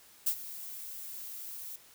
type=noise with ADSR envelope; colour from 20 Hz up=violet; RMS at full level=-27 dBFS; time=0.26-1.76 s; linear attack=11 ms; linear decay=75 ms; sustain=-16 dB; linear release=3 ms; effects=white hiss -58 dBFS RMS until 1.94 s